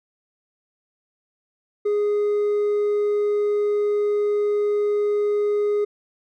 sine tone with hard clipping, 414.3 Hz, G#4, 4 cents flat, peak -19 dBFS, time 1.85-5.85 s, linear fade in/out 10 ms, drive 2 dB, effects none

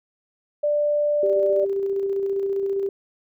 sine tone, 590 Hz, D5, 8 cents sharp, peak -18 dBFS, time 0.63-1.65 s, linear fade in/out 10 ms
sine tone with tremolo, 393.6 Hz, G4, 7 cents sharp, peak -20 dBFS, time 1.23-2.89 s, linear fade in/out 2 ms, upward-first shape square, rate 15 Hz, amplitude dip 25%
effects none

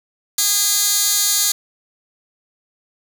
15% pulse tone with high-pass filter, 408.8 Hz, G#4, 27 cents flat, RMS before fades -17 dBFS, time 0.38-1.52 s, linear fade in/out 5 ms, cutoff 5700 Hz, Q 1.1, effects none

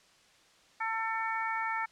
harmonic tone, 447.6 Hz, A4, 30 cents sharp, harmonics 2 / 3 / 4 / 5, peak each -34 / -36 / -37 / -38 dBFS, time 0.8-1.86 s, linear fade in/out 10 ms, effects white hiss -62 dBFS RMS until 1.91 s + low-pass 6000 Hz 12 dB/octave

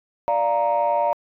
sine chord, Bb major, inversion first, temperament equal, 587.3 / 698.5 / 932.3 Hz, D5 / F5 / Bb5, 0 / 0 / 0 cents, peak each -21 / -22 / -20 dBFS, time 0.28-1.13 s, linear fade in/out 0 ms, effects tanh soft clip ceiling -12 dBFS

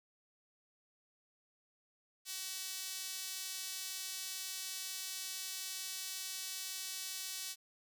sawtooth tone with high-pass filter, 377.8 Hz, F#4, 36 cents sharp, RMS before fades -43 dBFS, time 2.25-7.56 s, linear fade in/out 50 ms, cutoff 4500 Hz, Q 0.93, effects none

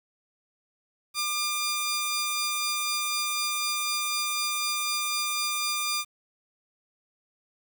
10% pulse tone pair together, 1200 / 4796 Hz, D6 / D8, +37 / +36 cents, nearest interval 2 octaves, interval 2399 cents, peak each -19 / -27 dBFS, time 1.14-6.05 s, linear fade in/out 50 ms, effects 9-bit

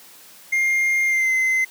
triangle tone with pitch glide, 2118 to 2059 Hz, C7 to C7, +21 to -28 cents, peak -15 dBFS, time 0.52-1.65 s, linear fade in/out 10 ms, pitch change -49 cents, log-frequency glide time 1.06-1.33 s, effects white hiss -46 dBFS RMS until 1.7 s + high-pass 150 Hz 12 dB/octave

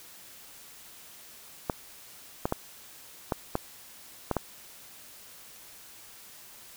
clicks, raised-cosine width 1 ms, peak -12 dBFS, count 7, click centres 1.698 / 2.455 / 2.524 / 3.322 / 3.554 / 4.313 / 4.367 s, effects white hiss -50 dBFS RMS until 6.76 s

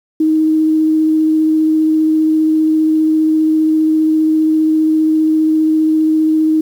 sine tone with vibrato, 313.8 Hz, D#4, 15 cents sharp, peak -9 dBFS, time 0.2-6.61 s, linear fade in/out 5 ms, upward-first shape triangle, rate 15 Hz, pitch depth 11 cents each way, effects 7-bit

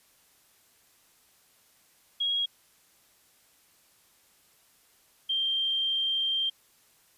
sine tone pair in turn, 3295 / 3168 Hz, G#7 / G7, -14 / +18 cents, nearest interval minor second, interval 68 cents, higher first, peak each -25 dBFS, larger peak neither, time 2.2-2.46 / 5.29-6.5 s, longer second, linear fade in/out 10 ms, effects white hiss -63 dBFS RMS until 7.17 s + resampled to 32000 Hz

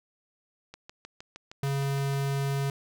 click train, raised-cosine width 0.2 ms, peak -26 dBFS, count 10, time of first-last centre 0.74-2.135 s, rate 6.45 Hz
square tone, 138.59 Hz, C#3, in tune, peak -27 dBFS, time 1.63-2.7 s, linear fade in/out 2 ms
effects none

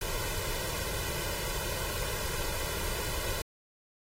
pink noise with comb filter, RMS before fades -34 dBFS, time 0.01-3.42 s, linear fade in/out 5 ms, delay 2 ms, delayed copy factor +0.75, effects AAC 48 kbps

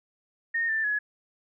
sine tone with pitch steps, 1842 / 1775 / 1689 Hz, A#6 / A6 / G#6, -21 / +15 / +29 cents, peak -24 dBFS, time 0.54-0.99 s, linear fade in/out 10 ms, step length 150 ms, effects none

